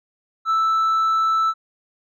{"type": "tone with hard clipping", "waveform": "triangle", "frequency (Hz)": 1318.5, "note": "E6", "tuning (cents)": 0, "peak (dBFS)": -15, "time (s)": [0.45, 1.54], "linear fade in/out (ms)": 50, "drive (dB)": 1, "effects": []}